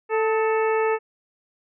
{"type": "harmonic tone with a mistuned harmonic", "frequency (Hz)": 441.6, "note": "A4", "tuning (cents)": 6, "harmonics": [1, 2, 3, 4, 5, 6], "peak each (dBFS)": [-20, -26, -30, -32, -34, -36], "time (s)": [0.09, 0.99], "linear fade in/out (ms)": 50, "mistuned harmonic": 3, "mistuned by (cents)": -53, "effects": []}